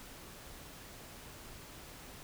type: silence
effects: pink hiss -51 dBFS RMS until 2.23 s